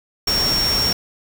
sine tone in noise, 5520 Hz, F8, 21 cents flat, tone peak -17 dBFS, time 0.27-0.93 s, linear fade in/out 5 ms, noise pink, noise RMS -24 dBFS, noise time 0.27-0.93 s, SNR +4 dB, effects none

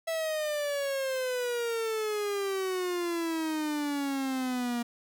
45% pulse exponential sweep, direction down, 659.3 to 236 Hz, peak -29 dBFS, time 0.07-4.83 s, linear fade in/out 10 ms, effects none

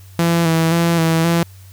sawtooth tone with vibrato, 166 Hz, E3, 12 cents sharp, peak -9 dBFS, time 0.19-1.43 s, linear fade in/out 0 ms, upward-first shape square, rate 1.9 Hz, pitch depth 29 cents each way, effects added 95 Hz sine -38 dBFS peak until 1.72 s + white hiss -49 dBFS RMS until 1.72 s

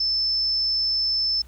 sine tone, 5274 Hz, E8, in tune, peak -20 dBFS, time 0-1.42 s, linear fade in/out 5 ms, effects added 60 Hz sine -44 dBFS peak until 1.47 s + pink hiss -56 dBFS RMS until 1.47 s

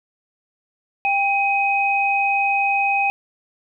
sine tone pair together, 794.6 / 2518 Hz, G5 / D#7, +23 / +20 cents, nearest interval octave + minor sixth, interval 1997 cents, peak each -19 dBFS, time 1.05-3.1 s, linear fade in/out 0 ms, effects none

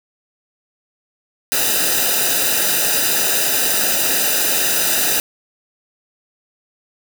white noise with comb filter, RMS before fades -17 dBFS, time 1.52-5.2 s, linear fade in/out 0 ms, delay 0.91 ms, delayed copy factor -0.85, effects none

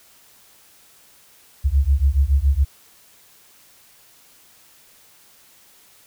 sine beating tone pair, 65.9 / 73 Hz, C2 / D2, +13 / -10 cents, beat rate 7.1 Hz, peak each -17 dBFS, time 1.64-2.65 s, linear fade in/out 20 ms, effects white hiss -52 dBFS RMS until 6.06 s

